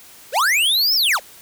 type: linear two-way sweep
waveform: square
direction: up then down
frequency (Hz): 415.3 to 5460 to 415.3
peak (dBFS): -15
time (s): 0.32-1.2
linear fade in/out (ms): 50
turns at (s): 0.95
effects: white hiss -44 dBFS RMS until 1.41 s